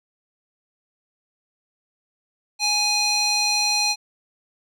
square tone with band-pass filter, 830.6 Hz, G#5, in tune, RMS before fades -21 dBFS, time 2.59-3.96 s, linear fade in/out 50 ms, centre 4700 Hz, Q 2, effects none

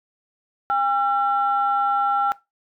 sine tone pair together, 805.7 / 1355 Hz, G5 / E6, +47 / +47 cents, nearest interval major sixth, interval 900 cents, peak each -20 dBFS, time 0.7-2.32 s, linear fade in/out 0 ms, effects noise-tail reverb RT60 0.2 s tail -19 dB re dry + tanh soft clip ceiling -10 dBFS

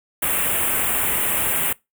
white band-stop noise, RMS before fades -21 dBFS, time 0.22-1.73 s, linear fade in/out 5 ms, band 3100 to 8200 Hz, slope 48 dB/octave, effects noise-tail reverb RT60 0.2 s tail -23 dB re dry

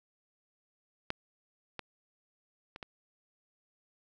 clicks, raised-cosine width 0.3 ms, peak -16 / -22 / -28 / -25 dBFS, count 4, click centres 1.104 / 1.793 / 2.761 / 2.828 s, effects none

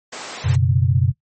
pink high-pass noise, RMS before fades -32 dBFS, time 0.12-0.56 s, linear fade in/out 10 ms, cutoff 400 Hz, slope 12 dB/octave
sine chord, F# suspended fourth, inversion none, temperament equal, 92.5 / 123.47 / 138.59 Hz, F#2 / B2 / C#3, 0 / 0 / 0 cents, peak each -18 / -17 / -19 dBFS, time 0.44-1.12 s, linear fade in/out 20 ms
effects noise-tail reverb RT60 0.1 s tail -17 dB re dry + MP3 32 kbps

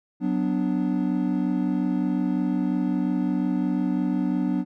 triangle chord, B minor, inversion second, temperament equal with one note detuned, 185 / 248.1 / 293.7 Hz, F#3 / B3 / D4, 0 / +8 / 0 cents, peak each -24 dBFS, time 0.2-4.65 s, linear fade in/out 50 ms, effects none

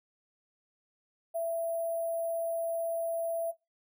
sine tone with sample-and-hold, 666 Hz, E5, 18 cents sharp, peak -29 dBFS, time 1.34-3.52 s, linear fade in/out 20 ms, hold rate 11025 Hz, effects noise-tail reverb RT60 0.2 s tail -18 dB re dry

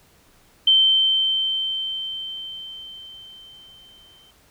sine tone with exponential decay, 3106 Hz, G7, 17 cents flat, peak -11 dBFS, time 0.67-4.31 s, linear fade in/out 5 ms, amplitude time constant 790 ms, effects pink hiss -56 dBFS RMS until 4.5 s

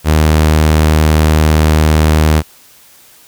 sawtooth tone, 77.6 Hz, D#2, 4 cents flat, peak -3 dBFS, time 0.04-2.43 s, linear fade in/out 50 ms, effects white hiss -43 dBFS RMS until 3.27 s

